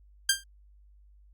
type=tone with exponential decay; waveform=10% pulse; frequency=1591 Hz; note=G6; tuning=25 cents sharp; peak=-9 dBFS; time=0.29-0.44 s; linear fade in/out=5 ms; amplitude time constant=32 ms; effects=added 50 Hz sine -54 dBFS peak until 1.33 s + Opus 48 kbps